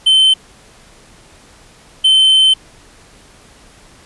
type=tone pair in turn; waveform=triangle; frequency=3081 / 3081 Hz; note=G7 / G7; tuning=-31 / -31 cents; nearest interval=unison; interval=0 cents; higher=neither; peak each=-5 dBFS; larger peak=neither; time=0.06-0.34 / 2.04-2.54 s; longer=second; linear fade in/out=10 ms; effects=pink hiss -44 dBFS RMS until 4.05 s + resampled to 24000 Hz